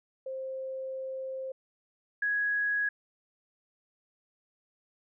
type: tone pair in turn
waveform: sine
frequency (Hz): 527 / 1665.4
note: C5 / G#6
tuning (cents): +12 / +4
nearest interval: octave + minor sixth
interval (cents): 1992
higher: second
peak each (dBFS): -34 / -26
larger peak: second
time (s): 0.26-1.52 / 2.22-2.89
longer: first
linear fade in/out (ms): 5
effects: none